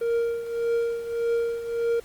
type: tone with tremolo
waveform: triangle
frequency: 466.2 Hz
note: A#4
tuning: in tune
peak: -18 dBFS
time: 0.01-2 s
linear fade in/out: 5 ms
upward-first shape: triangle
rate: 1.7 Hz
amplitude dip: 75%
effects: pink hiss -51 dBFS RMS until 2.04 s + Opus 32 kbps